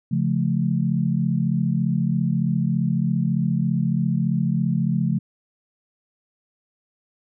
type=chord; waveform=sine; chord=Db augmented; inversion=none; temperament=just; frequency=138.59 / 173.24 / 216.5 Hz; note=Db3 / F3 / A3; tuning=0 / -14 / -28 cents; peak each=-23 / -22 / -24 dBFS; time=0.11-5.19 s; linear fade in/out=10 ms; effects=none